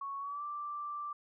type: tone with pitch glide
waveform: sine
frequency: 1108.7 to 1174.6 Hz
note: C#6 to D6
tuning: 0 to 0 cents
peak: -37 dBFS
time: 0.01-1.13 s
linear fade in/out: 5 ms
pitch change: +100 cents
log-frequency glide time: 0.19-0.43 s
effects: none